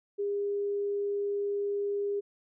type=tone; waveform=sine; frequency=405 Hz; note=G#4; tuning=43 cents flat; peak=-28 dBFS; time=0.18-2.21 s; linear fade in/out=20 ms; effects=none